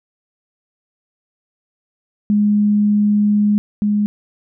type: tone pair in turn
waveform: sine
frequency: 207.7 / 207.7 Hz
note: G#3 / G#3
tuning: 0 / 0 cents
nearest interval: unison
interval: 0 cents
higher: neither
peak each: -11 / -13 dBFS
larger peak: first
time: 2.3-3.58 / 3.82-4.06 s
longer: first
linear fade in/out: 0 ms
effects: none